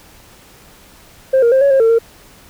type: tone with pitch steps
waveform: sine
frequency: 528 / 469.2 / 529 / 559 / 537 / 452.5 / 458.9 Hz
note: C5 / A#4 / C5 / C#5 / C5 / A4 / A#4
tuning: +16 / +11 / +19 / +14 / +45 / +48 / -27 cents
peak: -6 dBFS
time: 1.33-1.988 s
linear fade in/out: 10 ms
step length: 94 ms
effects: tanh soft clip ceiling -6 dBFS + pink hiss -44 dBFS RMS until 2.49 s